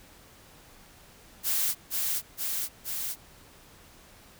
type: noise with echo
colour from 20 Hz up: blue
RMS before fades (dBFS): -27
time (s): 1.43-1.75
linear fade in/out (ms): 50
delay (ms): 470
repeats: 3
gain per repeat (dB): -2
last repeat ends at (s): 3.16
effects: pink hiss -54 dBFS RMS until 4.39 s